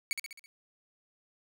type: tone with echo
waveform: sawtooth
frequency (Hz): 2239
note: C#7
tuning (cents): +17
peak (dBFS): -25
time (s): 0.11-0.13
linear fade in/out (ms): 0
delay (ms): 66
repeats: 5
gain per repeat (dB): -5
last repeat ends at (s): 0.46
effects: none